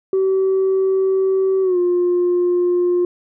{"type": "tone with pitch glide", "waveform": "sine", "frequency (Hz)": [382.1, 354.5], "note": ["G4", "F4"], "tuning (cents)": [-44, 26], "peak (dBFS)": -12, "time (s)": [0.13, 3.05], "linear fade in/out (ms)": 2, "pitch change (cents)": -130, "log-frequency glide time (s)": [1.62, 1.78], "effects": ["tanh soft clip ceiling -11 dBFS"]}